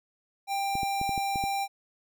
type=tone; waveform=square; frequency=791 Hz; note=G5; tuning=15 cents sharp; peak=-28 dBFS; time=0.47-1.68 s; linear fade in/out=50 ms
type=clicks; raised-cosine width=3 ms; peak=-23 dBFS; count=7; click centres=0.754 / 0.832 / 1.014 / 1.093 / 1.178 / 1.358 / 1.439 s
effects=none